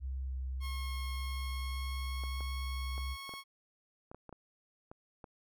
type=tone with vibrato; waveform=sine; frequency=65.4 Hz; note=C2; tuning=in tune; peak=-35 dBFS; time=0-3.17 s; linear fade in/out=50 ms; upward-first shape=square; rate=1.7 Hz; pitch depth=11 cents each way
type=tone with pitch glide; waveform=15% pulse; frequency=1082 to 1097.7 Hz; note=C#6 to C#6; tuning=-42 to -17 cents; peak=-37 dBFS; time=0.6-3.44 s; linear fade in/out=50 ms; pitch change=+25 cents; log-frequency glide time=1.21-2.53 s
type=clicks; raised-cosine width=1 ms; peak=-34 dBFS; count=11; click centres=2.237 / 2.407 / 2.98 / 3.293 / 3.338 / 4.115 / 4.146 / 4.293 / 4.327 / 4.915 / 5.242 s
effects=none

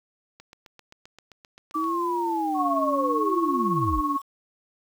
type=click train; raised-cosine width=0.2 ms; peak=-29 dBFS; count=12; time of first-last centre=0.4-1.842 s; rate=7.63 Hz
type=linear sweep; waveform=sine; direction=down; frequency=1174.7 to 32.22 Hz; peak=-25 dBFS; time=1.74-4.01 s; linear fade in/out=10 ms
type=tone with vibrato; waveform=sine; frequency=311.1 Hz; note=D#4; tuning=in tune; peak=-27 dBFS; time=1.75-4.17 s; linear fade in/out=10 ms; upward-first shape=sine; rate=0.68 Hz; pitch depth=200 cents each way
type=tone with tremolo; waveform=sine; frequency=1100 Hz; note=C#6; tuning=14 cents flat; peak=-21 dBFS; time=2.54-4.22 s; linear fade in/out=50 ms; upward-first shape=sine; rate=18 Hz; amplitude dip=65%
effects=8-bit

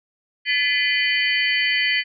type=tone cluster; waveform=sine; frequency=1729 / 2021 / 2423 / 3044 / 4509 Hz; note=A6 / B6 / D#7 / F#7 / C#8; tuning=-31 / +39 / -47 / +48 / +29 cents; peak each=-27 / -20 / -26 / -24 / -29 dBFS; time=0.45-2.04 s; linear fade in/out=50 ms; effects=none

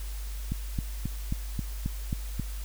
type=click train; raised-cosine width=5 ms; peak=-17 dBFS; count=8; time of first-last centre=0.52-2.397 s; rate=3.73 Hz; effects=added 50 Hz sine -33 dBFS peak until 2.64 s + white hiss -47 dBFS RMS until 2.64 s

